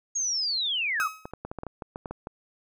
sine linear sweep, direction down, 6645 to 1123 Hz, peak -25 dBFS, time 0.15-1.08 s, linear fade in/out 10 ms
30% pulse tone with exponential decay, 1276 Hz, D#6, 43 cents sharp, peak -22 dBFS, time 1-1.31 s, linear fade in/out 0 ms, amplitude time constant 67 ms
clicks, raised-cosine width 1 ms, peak -21 dBFS, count 12, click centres 1.255 / 1.336 / 1.45 / 1.515 / 1.587 / 1.634 / 1.667 / 1.822 / 1.959 / 2.058 / 2.11 / 2.271 s
effects none

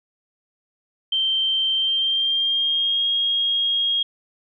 sine tone with pitch glide, 3131 to 3264 Hz, G7 to G#7, -3 to -31 cents, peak -18 dBFS, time 1.12-4.03 s, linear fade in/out 5 ms, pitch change +72 cents, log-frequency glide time 1.74-3.06 s, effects none

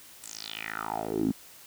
10% pulse tone with band-pass filter sweep, 54.4 Hz, A1, 19 cents flat, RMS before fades -33 dBFS, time 0.22-1.32 s, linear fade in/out 10 ms, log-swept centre 9000 to 230 Hz, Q 5.1, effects white hiss -51 dBFS RMS until 1.66 s

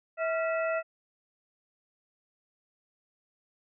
harmonic tone with a mistuned harmonic, 650 Hz, E5, 24 cents flat, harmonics 1 / 2 / 3 / 4, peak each -28 / -34 / -38 / -40 dBFS, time 0.17-0.83 s, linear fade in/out 50 ms, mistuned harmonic 2, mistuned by +100 cents, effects none

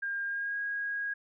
sine tone with pitch glide, 1607 to 1641.7 Hz, G6 to G#6, +43 to -20 cents, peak -31 dBFS, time 0.02-1.14 s, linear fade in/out 10 ms, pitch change +37 cents, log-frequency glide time 0.25-0.58 s, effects none

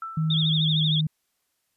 sine tone with exponential decay, 1328 Hz, E6, 12 cents sharp, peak -29 dBFS, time 0.02-0.67 s, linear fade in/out 2 ms, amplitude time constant 140 ms
sine tone with pitch glide, 158.1 to 155.11 Hz, D#3 to D#3, +28 to -5 cents, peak -21 dBFS, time 0.17-1.07 s, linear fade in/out 5 ms, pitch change -33 cents, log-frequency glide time 0.39-0.91 s
sine tone with vibrato, 3485 Hz, A7, 17 cents flat, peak -23 dBFS, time 0.3-1.01 s, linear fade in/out 5 ms, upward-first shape triangle, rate 13 Hz, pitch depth 140 cents each way
effects white hiss -74 dBFS RMS until 1.76 s + resampled to 32000 Hz

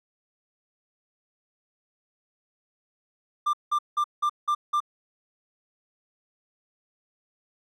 triangle tone bursts, 1189 Hz, D6, 21 cents sharp, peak -19 dBFS, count 6, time 3.46-4.804 s, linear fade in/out 10 ms, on 74 ms, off 180 ms, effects none

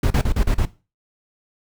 brown noise bursts, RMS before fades -17 dBFS, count 6, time 0.03-0.654 s, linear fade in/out 5 ms, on 74 ms, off 36 ms, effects noise-tail reverb RT60 0.3 s tail -17 dB re dry

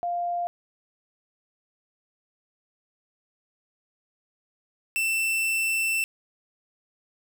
sine / 45% pulse tone pair in turn, 698.5 / 2672 Hz, F5 / E7, 0 / +23 cents, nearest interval octave + major seventh, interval 2323 cents, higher second, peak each -25 / -23 dBFS, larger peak second, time 0.03-0.47 / 4.96-6.04 s, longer second, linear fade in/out 0 ms, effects none

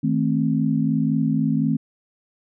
sine chord, A diminished, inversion second, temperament just, 158.4 / 220 / 264 Hz, Eb3 / A3 / C4, +31 / 0 / +16 cents, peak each -22 dBFS, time 0.03-1.77 s, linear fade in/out 10 ms, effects none

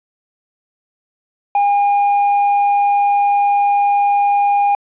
triangle tone, 811 Hz, G#5, 41 cents flat, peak -9 dBFS, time 1.55-4.75 s, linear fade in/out 2 ms, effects resampled to 8000 Hz + 8-bit

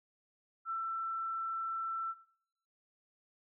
sine tone, 1337 Hz, E6, 24 cents sharp, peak -34 dBFS, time 0.65-2.15 s, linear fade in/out 50 ms, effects noise-tail reverb RT60 0.7 s tail -19 dB re dry

